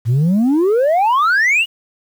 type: exponential sweep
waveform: sine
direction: up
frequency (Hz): 108.7 to 2960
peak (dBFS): -8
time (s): 0.05-1.66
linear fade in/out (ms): 50
effects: tanh soft clip ceiling -10 dBFS + 7-bit